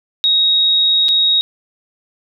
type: tone with dropouts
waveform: sine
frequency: 3776 Hz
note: A#7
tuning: 22 cents sharp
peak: -10 dBFS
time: 0.24-1.41 s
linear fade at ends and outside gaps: 0 ms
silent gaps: 1.084-1.089 s
effects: none